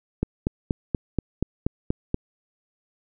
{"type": "click train", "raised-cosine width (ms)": 3, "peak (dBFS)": -9, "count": 9, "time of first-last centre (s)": [0.23, 2.144], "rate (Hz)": 4.18, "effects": []}